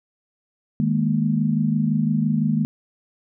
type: chord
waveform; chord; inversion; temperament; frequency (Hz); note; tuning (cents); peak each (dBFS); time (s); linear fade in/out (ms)
sine; D# suspended fourth; none; just; 155.56 / 207.4 / 233.3; D#3 / G#3 / A#3; 0 / -2 / +2; -22; 0.8-2.65; 0
effects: none